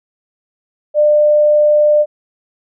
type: tone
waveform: sine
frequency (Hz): 598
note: D5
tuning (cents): +31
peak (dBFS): -7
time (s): 0.94-2.06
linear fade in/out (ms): 50
effects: none